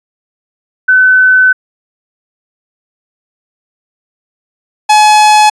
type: tone pair in turn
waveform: sine / 45% pulse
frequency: 1513 / 849.1 Hz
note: F#6 / G#5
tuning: +38 / +38 cents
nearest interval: minor seventh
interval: 1000 cents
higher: first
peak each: -3 dBFS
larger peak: neither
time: 0.88-1.53 / 4.89-5.5 s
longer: first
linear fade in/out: 10 ms
effects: resampled to 22050 Hz